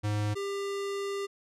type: tone pair in turn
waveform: square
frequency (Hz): 104.8 / 398.2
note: G#2 / G4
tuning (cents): +16 / +27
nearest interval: octave + major seventh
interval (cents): 2311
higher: second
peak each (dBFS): -28 / -32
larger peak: first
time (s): 0.03-0.35 / 0.35-1.27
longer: second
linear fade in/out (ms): 20
effects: low-pass 9000 Hz 12 dB/octave